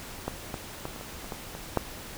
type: clicks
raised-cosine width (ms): 1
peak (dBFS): -15 / -19 / -19 / -27 / -26 / -27 / -21 / -26 / -9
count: 9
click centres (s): 0.28 / 0.542 / 0.854 / 0.962 / 1.011 / 1.244 / 1.322 / 1.551 / 1.773
effects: pink hiss -42 dBFS RMS until 2.17 s